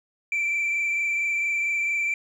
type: tone with frequency modulation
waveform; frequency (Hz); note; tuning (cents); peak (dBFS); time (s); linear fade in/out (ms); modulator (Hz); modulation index
sine; 2339; D7; -8; -20; 0.32-2.14; 2; 24.4; 1.6
effects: tanh soft clip ceiling -21 dBFS + 10-bit